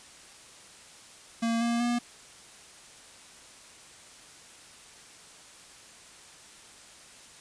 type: tone with pitch steps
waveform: square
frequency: 230 / 234.8 / 239.8 Hz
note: A#3 / A#3 / A#3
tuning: -23 / +13 / +49 cents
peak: -26 dBFS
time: 1.42-1.99 s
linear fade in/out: 10 ms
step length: 190 ms
effects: white hiss -51 dBFS RMS until 7.4 s + resampled to 22050 Hz